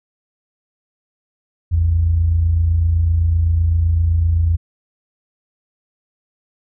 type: tone pair together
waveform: sine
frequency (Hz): 55.86 / 83.7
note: A1 / E2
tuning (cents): +27 / +27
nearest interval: perfect fifth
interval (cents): 700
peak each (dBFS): -21 / -12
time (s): 1.71-4.57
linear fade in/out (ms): 20
effects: tanh soft clip ceiling -5 dBFS